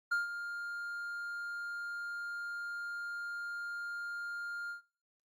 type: tone with ADSR envelope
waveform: triangle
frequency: 1405 Hz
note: F6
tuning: 10 cents sharp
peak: -26 dBFS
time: 0.11-4.82 s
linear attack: 11 ms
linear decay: 150 ms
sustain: -10 dB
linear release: 120 ms
effects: noise-tail reverb RT60 0.5 s tail -23 dB re dry + Opus 48 kbps